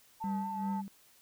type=tone with vibrato; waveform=sine; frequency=880 Hz; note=A5; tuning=in tune; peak=-35 dBFS; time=0.2-0.82 s; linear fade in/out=20 ms; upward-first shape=triangle; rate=4.4 Hz; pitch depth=37 cents each way
type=tone with tremolo; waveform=sine; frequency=196.4 Hz; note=G3; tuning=4 cents sharp; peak=-30 dBFS; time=0.24-0.88 s; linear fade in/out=0 ms; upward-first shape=sine; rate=2.7 Hz; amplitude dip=75%
effects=tanh soft clip ceiling -27 dBFS + white hiss -63 dBFS RMS until 1.21 s